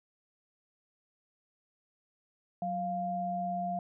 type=tone pair together; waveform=sine; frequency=185 / 698.5 Hz; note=F#3 / F5; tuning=0 / 0 cents; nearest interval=octave + major seventh; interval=2300 cents; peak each=-37 / -32 dBFS; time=2.62-3.79 s; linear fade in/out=2 ms; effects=none